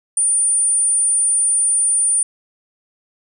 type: tone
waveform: sine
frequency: 9290 Hz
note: D9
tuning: 20 cents flat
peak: -13 dBFS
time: 0.17-2.23 s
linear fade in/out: 2 ms
effects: none